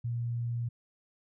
sine tone, 118.5 Hz, A#2, 29 cents sharp, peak -30 dBFS, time 0.04-0.69 s, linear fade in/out 10 ms, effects none

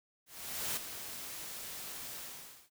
white noise with ADSR envelope, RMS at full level -35 dBFS, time 0.26-2.7 s, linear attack 510 ms, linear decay 7 ms, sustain -9 dB, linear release 530 ms, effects none

